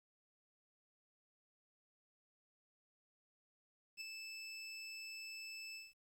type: tone with ADSR envelope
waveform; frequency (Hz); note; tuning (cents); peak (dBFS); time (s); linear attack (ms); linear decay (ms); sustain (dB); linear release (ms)
25% pulse; 2630; E7; -5; -38; 3.97-5.94; 41; 6; -5; 190
effects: low-pass 12000 Hz 12 dB/octave + 12-bit